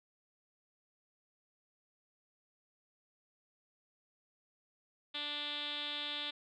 5% pulse tone with low-pass filter, 293.7 Hz, D4, in tune, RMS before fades -40 dBFS, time 5.14-6.31 s, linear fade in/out 10 ms, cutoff 3600 Hz, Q 8.7, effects none

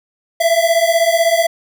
square beating tone pair, 660 / 676 Hz, E5 / E5, +2 / +43 cents, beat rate 16 Hz, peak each -15 dBFS, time 0.4-1.47 s, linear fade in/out 10 ms, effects none

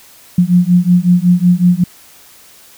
sine beating tone pair, 175.1 / 180.5 Hz, F3 / F#3, +5 / -43 cents, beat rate 5.4 Hz, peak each -10 dBFS, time 0.38-1.84 s, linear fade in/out 5 ms, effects white hiss -42 dBFS RMS until 2.77 s

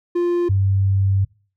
triangle / sine tone pair in turn, 349.2 / 97.34 Hz, F4 / G2, 0 / -12 cents, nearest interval octave + minor seventh, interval 2212 cents, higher first, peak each -14 dBFS, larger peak neither, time 0.15-0.49 / 0.49-1.25 s, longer second, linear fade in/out 10 ms, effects noise-tail reverb RT60 0.4 s tail -24 dB re dry

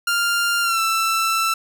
sawtooth tone with pitch glide, 1396.9 to 1331.5 Hz, F6 to E6, 0 to +17 cents, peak -14 dBFS, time 0.07-1.54 s, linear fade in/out 5 ms, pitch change -83 cents, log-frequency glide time 0.62-0.8 s, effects none

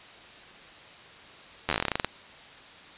slowing click train, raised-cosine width 0.3 ms, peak -9 dBFS, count 15, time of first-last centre 1.69-2.046 s, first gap 11 ms, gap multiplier 1.12, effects white hiss -48 dBFS RMS until 2.97 s + resampled to 8000 Hz

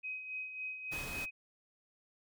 sine tone with tremolo, 2524 Hz, D#7, 24 cents sharp, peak -37 dBFS, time 0.03-1.31 s, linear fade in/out 20 ms, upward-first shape sine, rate 3.6 Hz, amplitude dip 55%
pink noise, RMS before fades -44 dBFS, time 0.91-1.26 s, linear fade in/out 20 ms
effects none

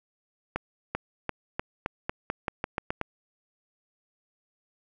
accelerating click train, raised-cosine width 0.5 ms, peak -13 dBFS, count 12, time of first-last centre 0.56-3.013 s, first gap 390 ms, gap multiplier 0.88, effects none

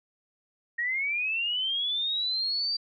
sine linear sweep, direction up, 1857 to 4699 Hz, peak -26 dBFS, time 0.78-2.77 s, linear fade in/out 10 ms, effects none

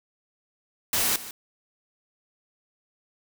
white noise with echo, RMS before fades -24 dBFS, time 0.93-1.16 s, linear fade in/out 2 ms, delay 150 ms, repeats 1, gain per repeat -15 dB, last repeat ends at 1.31 s, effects none

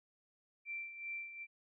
sine tone with tremolo, 2349 Hz, D7, in tune, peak -39 dBFS, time 0.65-1.47 s, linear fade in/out 50 ms, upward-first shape sine, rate 2.6 Hz, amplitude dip 65%, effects none

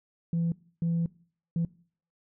sine tone bursts at uneven times, 167.8 Hz, E3, 31 cents sharp, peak -23 dBFS, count 3, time 0.33-0.52 / 0.82-1.06 / 1.56-1.65 s, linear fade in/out 2 ms, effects noise-tail reverb RT60 0.5 s tail -22 dB re dry + tanh soft clip ceiling -22 dBFS

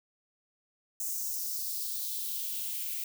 violet noise with high-pass filter sweep, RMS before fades -35 dBFS, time 1-3.04 s, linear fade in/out 2 ms, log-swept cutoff 6800 to 2300 Hz, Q 2.6, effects none

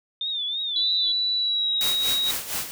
sine tone with vibrato, 3589 Hz, A7, 34 cents sharp, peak -25 dBFS, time 0.21-1.12 s, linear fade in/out 2 ms, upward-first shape triangle, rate 3.1 Hz, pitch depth 110 cents each way
sine tone with pitch glide, 3954 to 3808 Hz, B7 to A#7, +1 to +36 cents, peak -21 dBFS, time 0.76-2.31 s, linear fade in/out 2 ms, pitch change -65 cents, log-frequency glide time 1.36-1.79 s
white noise with tremolo, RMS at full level -27 dBFS, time 1.81-2.71 s, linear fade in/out 0 ms, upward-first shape sine, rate 4.3 Hz, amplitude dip 70%
effects none

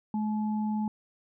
sine tone pair together, 213.3 / 856.7 Hz, G#3 / A5, +46 / -46 cents, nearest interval 2 octaves, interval 2408 cents, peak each -27 / -37 dBFS, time 0.14-0.88 s, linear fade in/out 2 ms, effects none

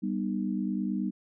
sine chord, G augmented, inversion none, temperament just, 196 / 245 / 306.2 Hz, G3 / B3 / D#4, 0 / -14 / -28 cents, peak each -30 / -33 / -34 dBFS, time 0.02-1.11 s, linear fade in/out 20 ms, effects none

